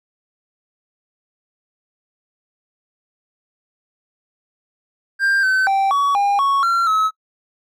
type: tone with pitch steps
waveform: triangle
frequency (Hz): 1590 / 1528 / 781 / 1128 / 806 / 1109 / 1368 / 1288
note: G6 / G6 / G5 / C#6 / G5 / C#6 / F6 / E6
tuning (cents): +24 / -45 / -7 / +30 / +48 / 0 / -36 / -41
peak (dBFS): -12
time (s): 5.19-7.11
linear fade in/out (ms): 50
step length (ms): 240
effects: noise-tail reverb RT60 0.1 s tail -24 dB re dry